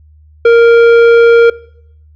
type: tone with tanh clipping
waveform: sine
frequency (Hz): 466.2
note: A#4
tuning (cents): 0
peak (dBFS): -4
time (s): 0.45-1.5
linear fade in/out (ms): 5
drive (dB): 11
effects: noise-tail reverb RT60 0.7 s tail -22 dB re dry + added 76 Hz sine -39 dBFS peak until 2.15 s